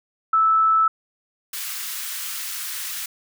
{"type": "tone", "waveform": "sine", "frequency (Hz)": 1312, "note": "E6", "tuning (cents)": -9, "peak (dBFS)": -14, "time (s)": [0.33, 0.88], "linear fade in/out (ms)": 5}
{"type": "high-pass noise", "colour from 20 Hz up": "white", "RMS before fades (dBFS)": -30, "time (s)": [1.53, 3.06], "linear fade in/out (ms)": 5, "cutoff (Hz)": 1200, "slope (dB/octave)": 24}
{"effects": []}